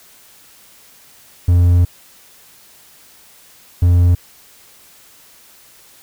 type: tone pair in turn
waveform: triangle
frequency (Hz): 87.8 / 87.8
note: F2 / F2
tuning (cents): +10 / +10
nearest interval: unison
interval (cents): 0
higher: neither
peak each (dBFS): -6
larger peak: neither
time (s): 1.48-1.85 / 3.82-4.15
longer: first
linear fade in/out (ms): 5
effects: white hiss -46 dBFS RMS until 6.02 s